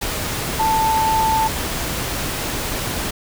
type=tone in noise; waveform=sine; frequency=884 Hz; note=A5; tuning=8 cents sharp; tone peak=-15 dBFS; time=0.59-1.48 s; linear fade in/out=10 ms; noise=pink; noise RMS=-24 dBFS; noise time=0.01-3.11 s; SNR=+6 dB; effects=none